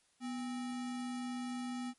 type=tone with sample-and-hold; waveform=sine; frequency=246.9 Hz; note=B3; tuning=in tune; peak=-37 dBFS; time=0.2-1.94 s; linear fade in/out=50 ms; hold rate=1050 Hz; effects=white hiss -72 dBFS RMS until 1.98 s + MP3 48 kbps